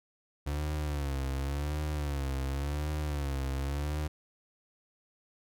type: tone with vibrato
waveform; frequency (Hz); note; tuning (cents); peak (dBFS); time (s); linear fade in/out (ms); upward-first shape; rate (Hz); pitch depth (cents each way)
35% pulse; 71.3; C#2; +49; -29; 0.46-4.08; 10; sine; 0.91; 110
effects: none